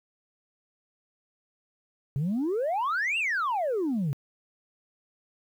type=exponential two-way sweep; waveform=sine; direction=up then down; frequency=130 to 2836 to 130 Hz; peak=-23 dBFS; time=2.16-4.13 s; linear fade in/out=0 ms; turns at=3.18 s; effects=tanh soft clip ceiling -23 dBFS + 10-bit